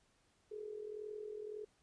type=tone with amplitude modulation; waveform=sine; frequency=423.4 Hz; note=G#4; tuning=33 cents sharp; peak=-40 dBFS; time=0.51-1.65 s; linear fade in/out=10 ms; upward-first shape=sine; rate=41.8 Hz; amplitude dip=70%; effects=pink hiss -74 dBFS RMS until 1.82 s + resampled to 22050 Hz